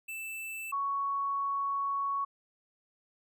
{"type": "tone pair in turn", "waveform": ["square", "sine"], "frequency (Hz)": [2648, 1113.3], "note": ["E7", "C#6"], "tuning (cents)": [7, 7], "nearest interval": "octave + minor third", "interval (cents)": 1500, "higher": "first", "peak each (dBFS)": [-38, -29], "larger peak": "second", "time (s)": [[0.08, 0.72], [0.72, 2.25]], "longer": "second", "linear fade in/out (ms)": 10, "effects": []}